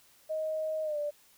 sine tone with pitch glide, 627 to 588.4 Hz, D#5 to D5, +13 to +3 cents, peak -30 dBFS, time 0.29-1.11 s, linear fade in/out 20 ms, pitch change -110 cents, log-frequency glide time 0.83-0.98 s, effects white hiss -62 dBFS RMS until 1.37 s

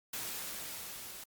white noise with level ramp, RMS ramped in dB -39 to -47 dBFS, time 0.13-1.24 s, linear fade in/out 5 ms, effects Opus 48 kbps

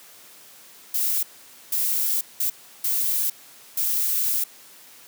violet noise bursts at uneven times, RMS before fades -23 dBFS, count 5, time 0.94-1.23 / 1.72-2.21 / 2.4-2.5 / 2.84-3.3 / 3.77-4.44 s, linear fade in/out 5 ms, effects white hiss -48 dBFS RMS until 5.07 s + high-pass 150 Hz 12 dB/octave

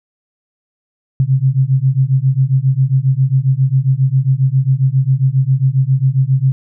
sine beating tone pair, 129.2 / 136.6 Hz, C3 / C#3, -21 / -25 cents, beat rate 7.4 Hz, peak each -13 dBFS, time 1.2-6.52 s, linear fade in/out 0 ms, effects none

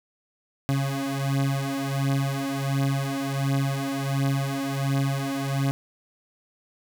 30% pulse beating tone pair, 136.7 / 138.1 Hz, C#3 / C#3, -24 / -6 cents, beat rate 1.4 Hz, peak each -24 dBFS, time 0.69-5.71 s, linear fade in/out 0 ms, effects none

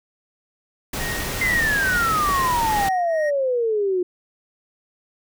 pink noise, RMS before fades -27 dBFS, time 0.93-2.89 s, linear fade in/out 5 ms
triangle tone with tremolo, 1871 Hz, A#6, 6 cents sharp, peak -25 dBFS, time 0.99-3.31 s, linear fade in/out 20 ms, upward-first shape triangle, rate 2.3 Hz, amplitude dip 85%
sine exponential sweep, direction down, 2100 to 353.1 Hz, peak -18 dBFS, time 1.41-4.03 s, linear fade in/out 5 ms
effects none

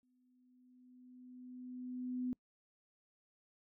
sine tone with exponential growth, 251.1 Hz, B3, 29 cents sharp, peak -34 dBFS, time 0.03-2.33 s, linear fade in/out 0 ms, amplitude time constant 500 ms, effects noise-tail reverb RT60 0.1 s tail -26 dB re dry

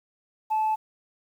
sine tone, 869 Hz, A5, 22 cents flat, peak -20 dBFS, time 0.5-0.76 s, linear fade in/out 20 ms, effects tanh soft clip ceiling -19 dBFS + 9-bit

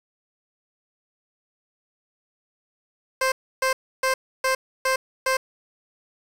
15% pulse tone bursts, 524 Hz, C5, 2 cents sharp, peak -13 dBFS, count 6, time 3.21-5.37 s, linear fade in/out 5 ms, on 110 ms, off 300 ms, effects low-pass 12000 Hz 12 dB/octave + 7-bit

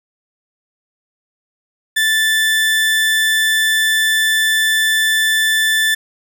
30% pulse tone, 1760 Hz, A6, in tune, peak -10 dBFS, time 1.96-5.95 s, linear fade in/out 10 ms, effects none

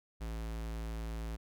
square tone, 55.5 Hz, A1, 16 cents sharp, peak -38 dBFS, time 0.2-1.37 s, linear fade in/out 20 ms, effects none

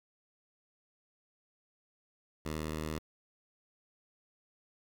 10% pulse tone, 77.78 Hz, D#2, in tune, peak -27 dBFS, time 2.45-2.99 s, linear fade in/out 10 ms, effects 9-bit

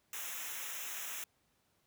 white noise with comb filter, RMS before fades -42 dBFS, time 0.13-1.24 s, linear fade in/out 2 ms, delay 0.22 ms, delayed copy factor -0.9, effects pink hiss -75 dBFS RMS until 1.86 s + high-pass 60 Hz 12 dB/octave

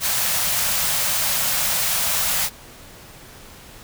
white band-stop noise, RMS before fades -21 dBFS, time 0-2.5 s, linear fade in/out 50 ms, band 210 to 520 Hz, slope 48 dB/octave, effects pink hiss -43 dBFS RMS until 3.83 s

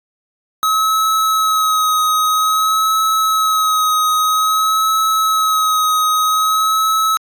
square tone with vibrato, 1277 Hz, D#6, 45 cents sharp, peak -13 dBFS, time 0.63-7.17 s, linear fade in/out 0 ms, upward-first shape sine, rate 0.51 Hz, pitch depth 24 cents each way, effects AAC 64 kbps

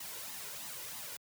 white noise with flanger, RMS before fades -44 dBFS, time 0-1.17 s, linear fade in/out 5 ms, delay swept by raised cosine 1 to 2.1 ms, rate 3.1 Hz, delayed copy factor +0.55, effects high-pass 100 Hz 12 dB/octave

